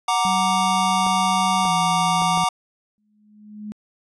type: chord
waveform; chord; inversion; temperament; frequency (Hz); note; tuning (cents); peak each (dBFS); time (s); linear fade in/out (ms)
square; Gb augmented; none; equal; 740 / 932.3 / 1174.7; Gb5 / Bb5 / D6; 0 / 0 / 0; -23; 0.08-2.49; 5
type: tone with pitch glide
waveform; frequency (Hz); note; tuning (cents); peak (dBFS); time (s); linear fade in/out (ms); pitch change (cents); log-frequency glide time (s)
sine; 190 to 172.23; F#3 to F3; +46 to -24; -25; 0.25-2.44; 0; -170; 1.65-1.7
type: clicks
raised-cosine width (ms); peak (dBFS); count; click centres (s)
1; -19; 4; 1.066 / 1.653 / 2.22 / 2.375
type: tone with exponential growth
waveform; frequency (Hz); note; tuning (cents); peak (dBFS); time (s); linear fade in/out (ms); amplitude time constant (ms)
sine; 210.6; G#3; +24; -27; 2.98-3.72; 0; 160
effects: resampled to 24000 Hz